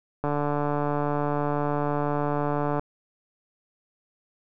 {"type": "click train", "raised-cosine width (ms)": 1, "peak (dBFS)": -13, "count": 374, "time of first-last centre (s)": [0.24, 2.795], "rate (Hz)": 146, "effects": []}